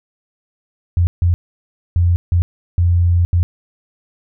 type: tone bursts at uneven times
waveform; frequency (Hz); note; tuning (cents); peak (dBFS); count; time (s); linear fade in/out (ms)
sine; 87.1; F2; -4; -10; 6; 0.97-1.07 / 1.22-1.34 / 1.96-2.16 / 2.32-2.42 / 2.78-3.25 / 3.33-3.43; 0
effects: none